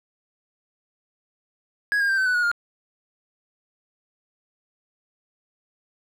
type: tone with pitch steps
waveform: triangle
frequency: 1661.2 / 1616.7 / 1573.4 / 1531.3 / 1490.3 / 1450.3 / 1411.5 Hz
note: G#6 / G#6 / G6 / G6 / F#6 / F#6 / F6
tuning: 0 / -47 / +6 / -41 / +12 / -35 / +18 cents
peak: -17 dBFS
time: 1.92-2.515 s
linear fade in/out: 0 ms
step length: 85 ms
effects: none

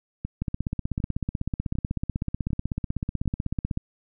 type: two click trains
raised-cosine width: 5 ms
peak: -14 / -17 dBFS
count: 55 / 5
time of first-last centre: 0.42-3.774 / 0.25-3.258 s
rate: 16.1 / 1.33 Hz
effects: none

